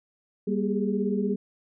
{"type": "tone cluster", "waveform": "sine", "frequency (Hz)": [197.2, 237.8, 400.1, 416.7], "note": ["G3", "A#3", "G4", "G#4"], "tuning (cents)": [11, 35, 35, 6], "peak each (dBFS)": [-26, -30, -33, -30], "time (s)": [0.47, 1.36], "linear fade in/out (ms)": 10, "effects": []}